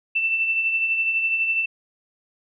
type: tone with tremolo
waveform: sine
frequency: 2669 Hz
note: E7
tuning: 21 cents sharp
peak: -17 dBFS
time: 0.15-1.66 s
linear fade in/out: 10 ms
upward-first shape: triangle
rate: 12 Hz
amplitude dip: 50%
effects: none